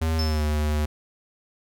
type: tone with pitch glide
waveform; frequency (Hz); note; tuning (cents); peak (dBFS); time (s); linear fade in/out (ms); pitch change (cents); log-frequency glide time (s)
square; 80.4 to 75.45; E2 to D2; -43 to +47; -22; 0.01-0.86; 10; -110; 0.17-0.43
type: tone with exponential decay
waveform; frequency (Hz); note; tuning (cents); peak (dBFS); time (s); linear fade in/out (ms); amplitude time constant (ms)
triangle; 5274; E8; 0; -25; 0.19-0.62; 2; 92
effects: none